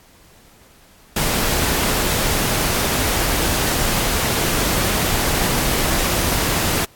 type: noise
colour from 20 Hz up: pink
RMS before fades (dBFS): -19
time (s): 1.16-6.85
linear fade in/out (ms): 5
effects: pink hiss -50 dBFS RMS until 6.95 s + AAC 64 kbps